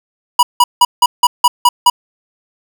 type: tone bursts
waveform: square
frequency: 973 Hz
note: B5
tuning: 26 cents flat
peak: -5 dBFS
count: 8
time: 0.39-1.9 s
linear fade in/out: 5 ms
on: 40 ms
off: 170 ms
effects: none